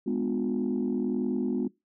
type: chord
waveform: sine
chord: G# diminished seventh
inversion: none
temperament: just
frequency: 207.7 / 249.2 / 299 / 358.8 Hz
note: G#3 / B3 / D4 / F4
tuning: 0 / +16 / +31 / +47 cents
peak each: -30 / -28 / -34 / -31 dBFS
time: 0.06-1.68 s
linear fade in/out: 10 ms
effects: noise-tail reverb RT60 0.2 s tail -21 dB re dry + tanh soft clip ceiling -19 dBFS